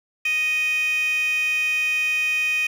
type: tone with high-pass filter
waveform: 15% pulse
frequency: 622.3 Hz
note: D#5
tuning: in tune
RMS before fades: -22 dBFS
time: 0.25-2.67 s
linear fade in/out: 5 ms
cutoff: 2500 Hz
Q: 8.8
effects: none